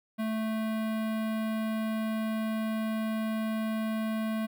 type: tone with notch filter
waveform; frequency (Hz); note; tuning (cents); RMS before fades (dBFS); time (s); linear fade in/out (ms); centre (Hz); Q
square; 220; A3; 0; -31; 0.18-4.47; 20; 6200; 0.65
effects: none